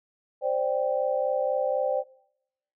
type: chord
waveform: sine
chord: C suspended second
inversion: none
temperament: equal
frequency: 523.3 / 587.3 / 784 Hz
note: C5 / D5 / G5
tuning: 0 / 0 / 0 cents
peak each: -26 / -27 / -31 dBFS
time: 0.41-2.04 s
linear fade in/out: 50 ms
effects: noise-tail reverb RT60 0.8 s tail -23 dB re dry